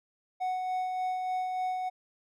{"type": "tone with tremolo", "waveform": "triangle", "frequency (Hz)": 740, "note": "F#5", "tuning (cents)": 0, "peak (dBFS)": -26, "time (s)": [0.4, 1.9], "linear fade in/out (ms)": 20, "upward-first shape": "sine", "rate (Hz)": 3.4, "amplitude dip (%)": 30, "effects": []}